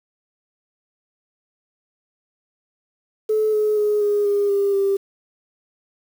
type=tone with pitch steps; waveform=sine; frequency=431.7 / 425.3 / 418.9 / 412.7 / 406.5 / 400.5 / 394.5 Hz; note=A4 / G#4 / G#4 / G#4 / G#4 / G4 / G4; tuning=-33 / +41 / +15 / -11 / -37 / +37 / +11 cents; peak=-15 dBFS; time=3.29-4.97 s; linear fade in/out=10 ms; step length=240 ms; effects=tanh soft clip ceiling -11 dBFS + 7-bit